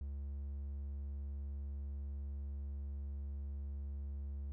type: tone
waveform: triangle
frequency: 70.1 Hz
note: C#2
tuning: 20 cents sharp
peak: -38 dBFS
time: 0.01-4.52 s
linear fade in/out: 0 ms
effects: none